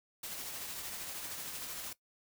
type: noise with tremolo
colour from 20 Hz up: white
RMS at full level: -41 dBFS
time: 0.23-1.93 s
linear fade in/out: 5 ms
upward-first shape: triangle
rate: 13 Hz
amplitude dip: 35%
effects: noise-tail reverb RT60 0.1 s tail -18 dB re dry